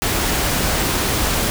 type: noise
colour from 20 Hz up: pink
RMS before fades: -19 dBFS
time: 0.02-1.5 s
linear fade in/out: 0 ms
effects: none